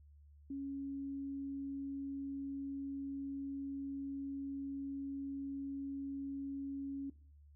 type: tone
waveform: sine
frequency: 276.1 Hz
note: C#4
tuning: 7 cents flat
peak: -39 dBFS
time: 0.5-7.1 s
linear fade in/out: 5 ms
effects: noise-tail reverb RT60 0.4 s tail -17 dB re dry + added 73 Hz sine -58 dBFS peak until 7.55 s